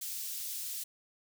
white high-pass noise, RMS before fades -39 dBFS, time 0.01-0.84 s, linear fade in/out 10 ms, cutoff 4300 Hz, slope 12 dB/octave, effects none

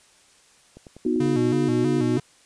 click train, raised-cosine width 2 ms, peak -29 dBFS, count 8, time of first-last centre 0.77-1.456 s, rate 10.2 Hz
sine chord, B major, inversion none, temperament equal with one note detuned, 246.9 / 311.1 / 363.6 Hz, B3 / D#4 / F#4, 0 / 0 / -30 cents, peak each -24 dBFS, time 1.05-2.18 s, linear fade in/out 5 ms
square tone with vibrato, 131 Hz, C3, 2 cents sharp, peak -26 dBFS, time 1.2-2.2 s, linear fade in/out 5 ms, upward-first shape square, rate 3.1 Hz, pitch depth 120 cents each way
effects white hiss -56 dBFS RMS until 2.45 s + resampled to 22050 Hz

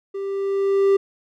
triangle tone with level ramp, 393.6 Hz, G4, 7 cents sharp, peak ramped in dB -24 to -10 dBFS, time 0.14-0.97 s, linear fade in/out 10 ms, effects none

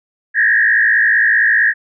sine tone with frequency modulation, 1760 Hz, A6, in tune, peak -9 dBFS, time 0.34-1.74 s, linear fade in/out 50 ms, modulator 55.4 Hz, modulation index 2.4, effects none

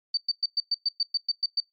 sine tone bursts, 4595 Hz, D8, 39 cents flat, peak -21 dBFS, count 11, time 0.14-1.603 s, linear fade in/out 5 ms, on 33 ms, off 110 ms, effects noise-tail reverb RT60 0.2 s tail -23 dB re dry + MP3 48 kbps

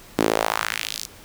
sawtooth tone with high-pass filter sweep, 54.5 Hz, A1, 16 cents flat, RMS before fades -24 dBFS, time 0.18-1.06 s, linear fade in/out 10 ms, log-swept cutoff 270 to 5900 Hz, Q 1.8, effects pink hiss -46 dBFS RMS until 1.24 s

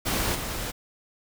pink noise with level steps, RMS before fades -26 / -32 dBFS, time 0.05-0.72 s, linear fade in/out 20 ms, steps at 0.34 s, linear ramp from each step 20 ms, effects none

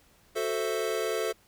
square chord, F# half-diminished seventh, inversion none, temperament equal, 370 / 440 / 523.3 / 659.3 Hz, F#4 / A4 / C5 / E5, 0 / 0 / 0 / 0 cents, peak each -36 / -31 / -36 / -36 dBFS, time 0.35-1.33 s, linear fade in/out 20 ms, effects pink hiss -62 dBFS RMS until 1.47 s

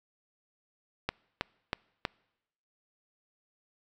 click train, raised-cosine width 0.3 ms, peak -13 dBFS, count 4, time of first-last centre 1.09-2.052 s, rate 3.12 Hz, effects noise-tail reverb RT60 0.9 s tail -26 dB re dry

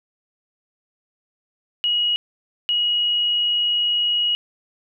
sine tone bursts at uneven times, 2900 Hz, F#7, 35 cents flat, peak -17 dBFS, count 2, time 1.84-2.16 / 2.69-4.35 s, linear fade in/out 0 ms, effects none

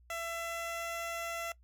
15% pulse tone with pitch glide, 670 to 673.9 Hz, E5 to E5, +28 to +38 cents, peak -30 dBFS, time 0.1-1.52 s, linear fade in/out 2 ms, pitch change +10 cents, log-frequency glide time 0.24-0.91 s, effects noise-tail reverb RT60 0.1 s tail -20 dB re dry + added 60 Hz sine -59 dBFS peak until 1.63 s

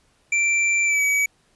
square tone with pitch glide, 2349 to 2276 Hz, D7 to C#7, 0 to +45 cents, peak -18 dBFS, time 0.32-1.26 s, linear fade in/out 5 ms, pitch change -55 cents, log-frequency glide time 0.85-1.02 s, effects pink hiss -62 dBFS RMS until 1.55 s + resampled to 24000 Hz

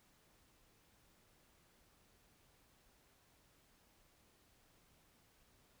silence, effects pink hiss -71 dBFS RMS until 5.8 s

